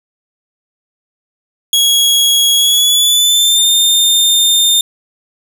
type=tone with pitch glide; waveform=sawtooth; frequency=3322 to 3623 Hz; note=G#7 to A7; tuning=0 to +50 cents; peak=-5 dBFS; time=1.73-4.81 s; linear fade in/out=2 ms; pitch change=+150 cents; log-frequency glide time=2.55-3.68 s; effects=7-bit